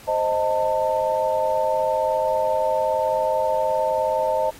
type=chord; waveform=sine; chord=A diminished; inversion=first; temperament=equal with one note detuned; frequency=523.3 / 622.3 / 893.8 Hz; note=C5 / Eb5 / A5; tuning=0 / 0 / +27 cents; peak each=-24 / -22 / -23 dBFS; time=0.07-4.51 s; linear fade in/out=20 ms; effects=pink hiss -45 dBFS RMS until 4.59 s + AAC 48 kbps